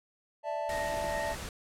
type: chord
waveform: triangle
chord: D suspended second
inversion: none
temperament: equal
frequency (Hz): 587.3 / 659.3 / 880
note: D5 / E5 / A5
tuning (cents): 0 / 0 / 0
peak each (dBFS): -34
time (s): 0.43-1.36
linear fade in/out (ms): 50
type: noise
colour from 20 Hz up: pink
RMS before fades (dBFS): -40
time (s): 0.69-1.49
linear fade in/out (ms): 2
type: tone with tremolo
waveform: sine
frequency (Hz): 1863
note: A#6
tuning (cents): -2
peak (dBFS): -37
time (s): 0.7-1.35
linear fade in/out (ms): 0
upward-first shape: sine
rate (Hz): 2.5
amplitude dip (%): 70
effects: low-pass 11000 Hz 12 dB/octave